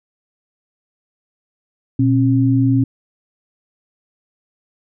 sine tone pair together, 120.07 / 270 Hz, B2 / C#4, -48 / -45 cents, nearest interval octave + major second, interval 1403 cents, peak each -14 dBFS, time 1.99-2.84 s, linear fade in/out 5 ms, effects none

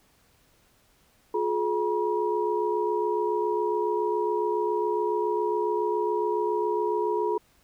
sine tone cluster, 356.9 / 424.1 / 959 Hz, F4 / G#4 / A#5, +38 / +36 / +49 cents, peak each -29 / -26 / -29 dBFS, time 1.34-7.38 s, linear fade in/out 5 ms, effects pink hiss -63 dBFS RMS until 7.63 s

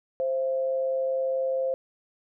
sine tone pair together, 526 / 670.5 Hz, C5 / E5, +9 / +29 cents, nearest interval major third, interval 420 cents, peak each -24 / -35 dBFS, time 0.2-1.74 s, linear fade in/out 0 ms, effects none

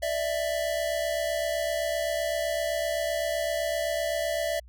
square tone pair together, 591.5 / 659.3 Hz, D5 / E5, +12 / 0 cents, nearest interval major second, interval 188 cents, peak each -31 / -29 dBFS, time 0.02-4.6 s, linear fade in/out 10 ms, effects added 60 Hz sine -47 dBFS peak until 4.68 s

